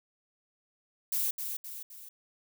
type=noise with echo; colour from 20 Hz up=violet; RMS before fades=-30 dBFS; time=1.12-1.31 s; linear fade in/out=5 ms; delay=260 ms; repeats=3; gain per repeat=-6 dB; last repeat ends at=2.09 s; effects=none